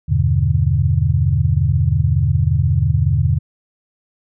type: chord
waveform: sine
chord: E minor seventh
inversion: none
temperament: equal with one note detuned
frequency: 81.32 / 98 / 123.47 / 146.83 Hz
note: E2 / G2 / B2 / D3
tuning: -23 / 0 / 0 / 0 cents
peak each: -18 dBFS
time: 0.08-3.39 s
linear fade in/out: 20 ms
effects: none